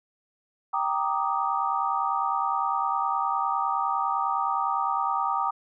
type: chord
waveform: sine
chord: Eb major seventh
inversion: first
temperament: equal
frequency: 784 / 932.3 / 1174.7 / 1244.5 Hz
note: G5 / Bb5 / D6 / Eb6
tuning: 0 / 0 / 0 / 0 cents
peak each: -29 dBFS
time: 0.73-5.51 s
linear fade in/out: 10 ms
effects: none